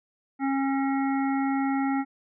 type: harmonic tone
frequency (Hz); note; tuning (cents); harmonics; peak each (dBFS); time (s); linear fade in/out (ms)
272.2; C#4; -31; 1 / 3 / 5 / 7 / 8; -24 / -30 / -36 / -39 / -41; 0.39-2.05; 50
effects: none